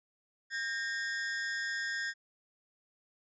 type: ring-modulated tone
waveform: 45% pulse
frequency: 1724 Hz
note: A6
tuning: 36 cents flat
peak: -30 dBFS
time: 0.5-2.14 s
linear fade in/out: 50 ms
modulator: 122 Hz
effects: resampled to 16000 Hz